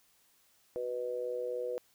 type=harmonic tone; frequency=123.47 Hz; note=B2; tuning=in tune; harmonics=3 / 4 / 5; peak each=-42 / -34 / -44 dBFS; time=0.76-1.78 s; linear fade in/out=0 ms; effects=white hiss -68 dBFS RMS until 1.94 s